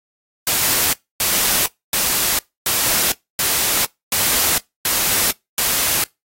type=noise bursts; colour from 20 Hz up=white; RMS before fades=-17 dBFS; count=8; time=0.47-6.04 s; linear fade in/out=2 ms; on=460 ms; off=270 ms; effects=noise-tail reverb RT60 0.2 s tail -24 dB re dry + AAC 48 kbps